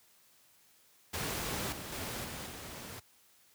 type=noise with level steps; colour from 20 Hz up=pink; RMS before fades=-36 / -43 / -39 / -42 / -45 dBFS; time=1.13-3 s; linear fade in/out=10 ms; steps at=1.72 / 1.92 / 2.24 / 2.46 s; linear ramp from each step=5 ms; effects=white hiss -65 dBFS RMS until 3.54 s + high-pass 60 Hz 12 dB/octave